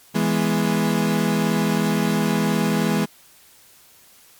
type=chord; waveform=35% pulse; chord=E major; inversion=none; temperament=equal; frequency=164.81 / 207.7 / 246.9 Hz; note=E3 / G#3 / B3; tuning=0 / 0 / 0 cents; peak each=-21 / -19 / -23 dBFS; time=0.14-3.06 s; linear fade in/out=20 ms; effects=white hiss -51 dBFS RMS until 4.39 s + MP3 96 kbps